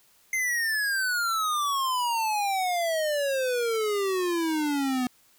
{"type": "exponential sweep", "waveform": "square", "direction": "down", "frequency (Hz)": [2098, 246.9], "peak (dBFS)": -25, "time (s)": [0.33, 5.07], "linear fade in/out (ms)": 2, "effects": ["white hiss -61 dBFS RMS until 5.38 s"]}